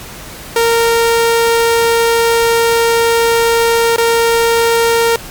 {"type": "tone with dropouts", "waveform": "sawtooth", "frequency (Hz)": 462.5, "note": "A#4", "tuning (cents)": -14, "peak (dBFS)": -5, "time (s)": [0.56, 5.16], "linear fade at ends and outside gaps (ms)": 2, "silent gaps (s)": [3.962, 3.981], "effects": ["pink hiss -30 dBFS RMS until 5.3 s", "MP3 96 kbps"]}